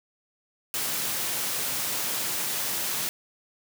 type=high-pass noise; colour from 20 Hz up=white; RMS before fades=-29 dBFS; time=0.74-3.09 s; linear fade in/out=0 ms; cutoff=100 Hz; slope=96 dB/octave; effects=none